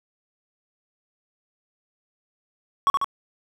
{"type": "tone with echo", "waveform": "triangle", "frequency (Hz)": 1115, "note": "C#6", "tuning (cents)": 10, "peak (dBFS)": -13, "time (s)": [2.87, 2.9], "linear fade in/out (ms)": 0, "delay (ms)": 72, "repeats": 2, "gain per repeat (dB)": -3, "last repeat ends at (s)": 3.044, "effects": []}